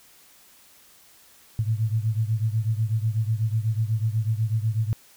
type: beating tone pair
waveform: sine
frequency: 108.1 / 116.2 Hz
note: A2 / A#2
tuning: -30 / -5 cents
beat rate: 8.1 Hz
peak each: -23 / -26 dBFS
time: 1.59-4.93 s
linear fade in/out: 0 ms
effects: white hiss -54 dBFS RMS until 5.16 s